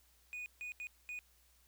triangle tone bursts at uneven times, 2475 Hz, D#7, 10 cents flat, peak -40 dBFS, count 4, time 0.33-0.46 / 0.61-0.72 / 0.8-0.87 / 1.09-1.19 s, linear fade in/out 0 ms, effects added 60 Hz sine -70 dBFS peak until 1.67 s + white hiss -70 dBFS RMS until 1.67 s

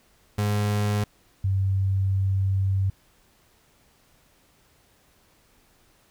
35% pulse / sine tone pair in turn, 103.83 / 96.47 Hz, G#2 / G2, 0 / -27 cents, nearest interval minor second, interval 127 cents, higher first, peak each -20 dBFS, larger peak neither, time 0.38-1.04 / 1.44-2.9 s, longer second, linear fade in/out 5 ms, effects pink hiss -61 dBFS RMS until 6.1 s

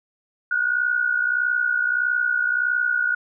sine tone pair together, 1448 / 1509.6 Hz, F#6 / F#6, -38 / +34 cents, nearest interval minor second, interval 72 cents, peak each -20 / -24 dBFS, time 0.51-3.15 s, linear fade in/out 5 ms, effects none

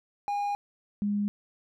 triangle / sine tone pair in turn, 815 / 205 Hz, G#5 / G#3, -33 / -22 cents, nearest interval 2 octaves, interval 2389 cents, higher first, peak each -25 dBFS, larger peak neither, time 0.28-0.55 / 1.02-1.28 s, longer first, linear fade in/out 0 ms, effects none

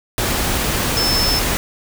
sine tone in noise, 5274 Hz, E8, in tune, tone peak -17 dBFS, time 0.97-1.39 s, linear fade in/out 0 ms, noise pink, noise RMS -19 dBFS, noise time 0.18-1.57 s, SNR -1 dB, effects none

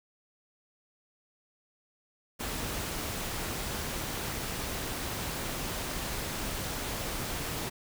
pink noise with amplitude modulation, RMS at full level -34 dBFS, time 2.39-7.7 s, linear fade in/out 20 ms, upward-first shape sine, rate 278 Hz, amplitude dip 25%, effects none

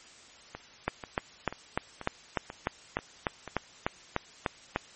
two click trains, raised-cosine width 0.5 ms, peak -11 / -23 dBFS, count 14 / 7, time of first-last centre 0.88-4.761 / 0.55-3.477 s, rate 3.35 / 2.05 Hz, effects white hiss -53 dBFS RMS until 4.95 s + MP3 32 kbps

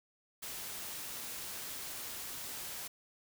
white noise, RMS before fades -43 dBFS, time 0.42-2.88 s, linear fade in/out 10 ms, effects none

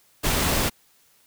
pink noise with amplitude modulation, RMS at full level -21 dBFS, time 0.23-0.7 s, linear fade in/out 20 ms, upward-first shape sine, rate 264 Hz, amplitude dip 30%, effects white hiss -60 dBFS RMS until 1.26 s

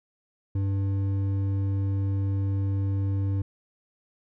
sine tone with hard clipping, 98 Hz, G2, in tune, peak -25 dBFS, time 0.55-3.42 s, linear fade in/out 5 ms, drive 7 dB, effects none

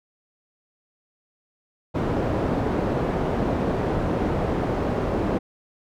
white low-pass noise, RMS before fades -24 dBFS, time 1.94-5.39 s, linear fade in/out 20 ms, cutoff 510 Hz, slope 12 dB/octave, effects none

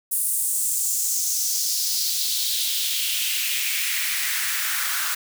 white noise with high-pass filter sweep, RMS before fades -24 dBFS, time 0.11-5.15 s, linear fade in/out 10 ms, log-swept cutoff 10000 to 1300 Hz, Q 2.7, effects none

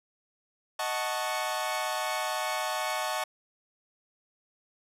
sawtooth chord, D# half-diminished seventh, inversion none, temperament equal, 622.3 / 740 / 880 / 1108.7 Hz, D#5 / F#5 / A5 / C#6, 0 / 0 / 0 / 0 cents, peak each -31 dBFS, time 0.79-3.24 s, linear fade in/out 5 ms, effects resampled to 32000 Hz

